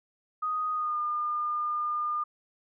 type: tone with pitch glide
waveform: sine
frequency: 1245 to 1209.6 Hz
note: D#6 to D#6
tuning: +1 to -49 cents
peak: -27 dBFS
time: 0.42-2.24 s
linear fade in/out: 10 ms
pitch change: -50 cents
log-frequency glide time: 0.73-0.99 s
effects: none